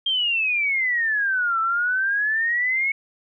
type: exponential two-way sweep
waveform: sine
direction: down then up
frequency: 3211 to 1318.5 to 2211 Hz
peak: -19 dBFS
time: 0.06-2.92 s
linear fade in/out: 5 ms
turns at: 1.6 s
effects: none